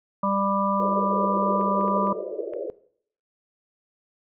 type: harmonic tone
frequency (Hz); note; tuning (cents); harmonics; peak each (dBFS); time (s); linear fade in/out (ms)
197.6; G3; +14; 1 / 3 / 5 / 6; -26 / -28 / -26 / -26; 0.23-2.13; 5
type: band-pass noise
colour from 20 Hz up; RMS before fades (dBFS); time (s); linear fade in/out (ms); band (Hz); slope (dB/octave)
white; -31; 0.8-2.7; 0; 340 to 600; 96
type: clicks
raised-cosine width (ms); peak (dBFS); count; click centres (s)
0.5; -31; 5; 1.612 / 1.811 / 1.88 / 2.071 / 2.536
effects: noise-tail reverb RT60 0.6 s tail -18 dB re dry